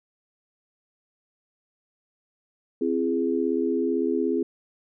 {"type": "chord", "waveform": "sine", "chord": "C augmented", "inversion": "none", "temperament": "equal with one note detuned", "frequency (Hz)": [261.6, 337.7, 415.3], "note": ["C4", "E4", "G#4"], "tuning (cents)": [0, 42, 0], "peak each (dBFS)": -26, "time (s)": [2.81, 4.43], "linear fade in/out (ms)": 5, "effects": []}